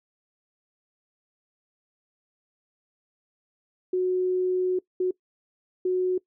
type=tone bursts at uneven times; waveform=sine; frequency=367.2 Hz; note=F#4; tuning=13 cents flat; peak=-21 dBFS; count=3; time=3.93-4.79 / 5-5.11 / 5.85-6.18 s; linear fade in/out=5 ms; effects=noise-tail reverb RT60 0.1 s tail -21 dB re dry